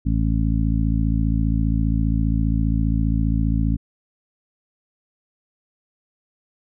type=harmonic tone; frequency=55 Hz; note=A1; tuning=in tune; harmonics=1 / 2 / 3 / 4 / 5; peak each=-20 / -23 / -25 / -26 / -27 dBFS; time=0.05-3.77 s; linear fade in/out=20 ms; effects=none